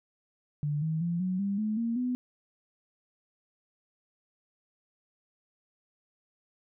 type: tone with pitch steps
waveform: sine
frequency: 147.4 / 158.89 / 171.29 / 184.64 / 199.04 / 214.6 / 231.3 / 249.3 Hz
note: D3 / D#3 / F3 / F#3 / G3 / A3 / A#3 / B3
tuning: +7 / +37 / -33 / -3 / +27 / -43 / -13 / +16 cents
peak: -27 dBFS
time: 0.63-2.15 s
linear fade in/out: 0 ms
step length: 190 ms
effects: none